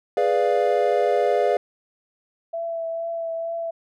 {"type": "chord", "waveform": "triangle", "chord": "G# diminished seventh", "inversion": "none", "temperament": "equal", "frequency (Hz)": [415.3, 493.9, 587.3, 698.5], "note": ["G#4", "B4", "D5", "F5"], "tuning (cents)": [0, 0, 0, 0], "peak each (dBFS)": -21, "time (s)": [0.17, 1.57], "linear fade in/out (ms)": 2}
{"type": "tone with vibrato", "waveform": "sine", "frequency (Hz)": 665, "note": "E5", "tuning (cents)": 15, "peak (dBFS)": -25, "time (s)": [2.53, 3.71], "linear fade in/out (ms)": 10, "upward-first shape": "triangle", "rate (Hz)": 2.2, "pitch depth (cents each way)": 19}
{"effects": []}